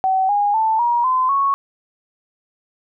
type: tone with pitch steps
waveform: sine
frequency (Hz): 760 / 819.3 / 883.2 / 952 / 1026.3 / 1106.3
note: F#5 / G#5 / A5 / A#5 / C6 / C#6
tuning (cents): +46 / -24 / +6 / +36 / -34 / -4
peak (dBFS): -14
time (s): 0.04-1.54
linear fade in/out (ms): 0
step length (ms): 250
effects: none